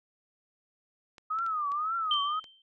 clicks, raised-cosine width 0.2 ms, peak -32 dBFS, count 6, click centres 1.182 / 1.388 / 1.464 / 1.719 / 2.138 / 2.442 s
sine tone with vibrato, 1244.5 Hz, D#6, in tune, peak -28 dBFS, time 1.3-2.4 s, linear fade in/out 10 ms, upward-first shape triangle, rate 1.9 Hz, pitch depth 180 cents each way
sine tone with exponential decay, 3124 Hz, G7, 7 cents flat, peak -23 dBFS, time 2.11-2.62 s, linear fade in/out 2 ms, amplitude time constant 110 ms
effects none

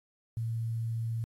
sine tone with quantisation, 114.3 Hz, A#2, 34 cents flat, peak -30 dBFS, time 0.37-1.24 s, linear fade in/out 0 ms, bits 10, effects AAC 48 kbps

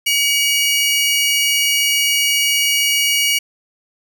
sawtooth tone pair together, 2267 / 2883 Hz, C#7 / F#7, +38 / -46 cents, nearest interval major third, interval 416 cents, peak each -14 / -13 dBFS, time 0.06-3.39 s, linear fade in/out 10 ms, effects none

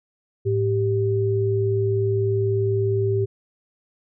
sine tone pair together, 107.98 / 391.3 Hz, A2 / G4, -32 / -3 cents, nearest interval octave + minor seventh, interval 2229 cents, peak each -21 dBFS, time 0.45-3.26 s, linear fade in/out 20 ms, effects none

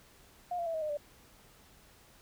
sine tone with pitch steps, 712 / 685 / 659 / 634 / 609.9 / 586.7 Hz, F5 / F5 / E5 / D#5 / D#5 / D5, +33 / -34 / -1 / +32 / -35 / -2 cents, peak -32 dBFS, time 0.51-0.972 s, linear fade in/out 5 ms, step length 77 ms, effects pink hiss -60 dBFS RMS until 2.21 s

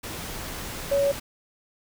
sine tone in noise, 561 Hz, C#5, 21 cents sharp, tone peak -19 dBFS, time 0.91-1.12 s, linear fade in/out 10 ms, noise pink, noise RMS -35 dBFS, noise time 0.03-1.2 s, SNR +13 dB, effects none

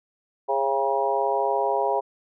harmonic tone with a mistuned harmonic, 136.8 Hz, C#3, 23 cents flat, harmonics 3 / 4 / 5 / 6 / 7, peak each -27 / -27 / -27 / -27 / -27 dBFS, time 0.48-2.01 s, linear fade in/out 20 ms, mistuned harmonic 6, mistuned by -35 cents, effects none

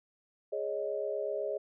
sine chord, Ab suspended fourth, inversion none, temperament equal, 415.3 / 554.4 / 622.3 Hz, Ab4 / Db5 / Eb5, 0 / 0 / 0 cents, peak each -36 / -36 / -36 dBFS, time 0.52-1.58 s, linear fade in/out 10 ms, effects none

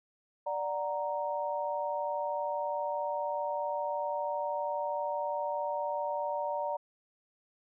sine chord, D augmented, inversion none, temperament equal, 587.3 / 740 / 932.3 Hz, D5 / F#5 / A#5, 0 / 0 / 0 cents, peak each -34 / -39 / -34 dBFS, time 0.46-6.77 s, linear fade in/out 10 ms, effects none

